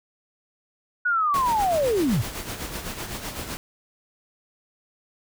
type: linear sweep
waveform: sine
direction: down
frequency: 1480 to 92.5 Hz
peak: -19 dBFS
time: 1.05-2.22 s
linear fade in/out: 10 ms
type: noise with tremolo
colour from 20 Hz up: pink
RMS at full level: -31 dBFS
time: 1.34-3.57 s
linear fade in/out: 0 ms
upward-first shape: sine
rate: 7.9 Hz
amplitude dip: 55%
effects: none